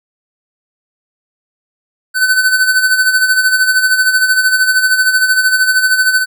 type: tone with tremolo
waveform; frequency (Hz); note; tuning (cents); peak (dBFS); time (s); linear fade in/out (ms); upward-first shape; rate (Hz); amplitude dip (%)
square; 1514; F#6; +39; -7; 2.14-6.26; 50; sine; 13; 60
effects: none